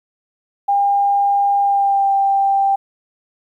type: tone with pitch glide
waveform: sine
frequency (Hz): 803 to 787.4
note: G5 to G5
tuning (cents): +41 to +8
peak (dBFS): -12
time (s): 0.68-2.76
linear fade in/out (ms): 10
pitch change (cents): -33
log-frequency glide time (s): 1.61-2.12
effects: 9-bit